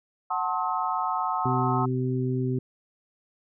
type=chord; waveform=sine; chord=F# diminished seventh; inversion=none; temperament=just; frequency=740 / 888 / 1065.6 / 1278.7 Hz; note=F#5 / A5 / C6 / Eb6; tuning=0 / +16 / +31 / +47 cents; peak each=-30 dBFS; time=0.3-1.86 s; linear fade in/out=10 ms
type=harmonic tone; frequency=128 Hz; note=C3; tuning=38 cents flat; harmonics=1 / 2 / 3; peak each=-26 / -29 / -31 dBFS; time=1.45-2.59 s; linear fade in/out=5 ms
effects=none